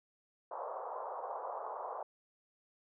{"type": "band-pass noise", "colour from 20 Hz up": "white", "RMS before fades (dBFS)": -42, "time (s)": [0.51, 2.03], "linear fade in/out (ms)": 5, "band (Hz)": [470, 1100], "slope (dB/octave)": 48, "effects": []}